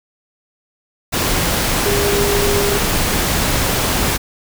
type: tone in noise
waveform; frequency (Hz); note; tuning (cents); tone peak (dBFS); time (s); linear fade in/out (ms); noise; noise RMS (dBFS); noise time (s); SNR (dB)
sine; 404.9; G#4; -44; -17; 1.85-2.78; 20; pink; -17; 1.12-4.18; -3
effects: none